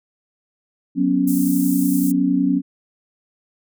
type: chord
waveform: sine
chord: F# suspended fourth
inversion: none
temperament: just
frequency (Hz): 185 / 246.7 / 277.5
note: F#3 / B3 / C#4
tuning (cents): 0 / -2 / +2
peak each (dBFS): -21 / -21 / -17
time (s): 0.95-2.62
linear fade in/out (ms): 50
type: high-pass noise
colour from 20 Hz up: pink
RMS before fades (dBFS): -30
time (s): 1.27-2.12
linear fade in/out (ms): 10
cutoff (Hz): 8200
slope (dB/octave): 24
effects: none